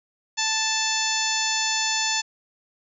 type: harmonic tone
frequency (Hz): 880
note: A5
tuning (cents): 0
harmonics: 1 / 2 / 3 / 4 / 5 / 6 / 7 / 8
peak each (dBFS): -30 / -30 / -30 / -30 / -30 / -30 / -30 / -30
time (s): 0.37-2.22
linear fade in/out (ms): 20
effects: none